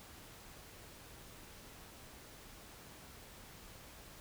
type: silence
effects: pink hiss -55 dBFS RMS until 4.2 s